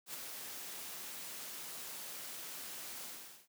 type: noise with ADSR envelope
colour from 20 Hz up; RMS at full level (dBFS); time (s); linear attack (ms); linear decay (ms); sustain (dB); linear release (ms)
white; -42; 0.06-3.48; 82; 3; -4; 440
effects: high-pass 150 Hz 12 dB/octave